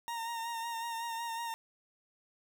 40% pulse tone with vibrato, 924 Hz, A#5, 16 cents flat, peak -35 dBFS, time 0.08-1.54 s, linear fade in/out 0 ms, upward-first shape sine, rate 5.4 Hz, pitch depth 30 cents each way, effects none

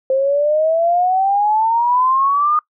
sine exponential sweep, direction up, 524 to 1233 Hz, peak -12 dBFS, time 0.1-2.59 s, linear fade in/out 2 ms, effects noise-tail reverb RT60 0.1 s tail -21 dB re dry

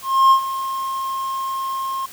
triangle tone with ADSR envelope, 1068 Hz, C6, 35 cents sharp, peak -6 dBFS, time 0.02-2.06 s, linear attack 290 ms, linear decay 92 ms, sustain -14 dB, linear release 6 ms, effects white hiss -40 dBFS RMS until 2.12 s

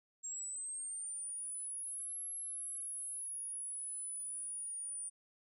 sine linear two-way sweep, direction up then down, 7459 to 11175 to 9340 Hz, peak -40 dBFS, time 0.23-5.1 s, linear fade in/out 20 ms, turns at 2.2 s, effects none

